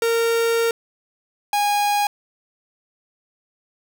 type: tone pair in turn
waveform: 45% pulse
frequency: 461.2 / 821.8 Hz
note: A#4 / G#5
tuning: -19 / -18 cents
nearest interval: minor seventh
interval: 1001 cents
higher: second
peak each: -17 / -17 dBFS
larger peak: neither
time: 0.02-0.71 / 1.53-2.07 s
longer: first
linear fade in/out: 2 ms
effects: none